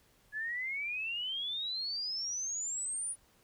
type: exponential sweep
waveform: sine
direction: up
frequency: 1686 to 9750 Hz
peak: -34 dBFS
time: 0.32-3.16 s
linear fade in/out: 50 ms
effects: pink hiss -67 dBFS RMS until 3.43 s